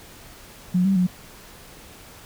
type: tone with pitch steps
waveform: sine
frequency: 180.7 / 193.8 / 181.3 Hz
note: F#3 / G3 / F#3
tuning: -41 / -20 / -35 cents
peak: -16 dBFS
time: 0.74-1.07 s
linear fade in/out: 10 ms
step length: 110 ms
effects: pink hiss -45 dBFS RMS until 2.25 s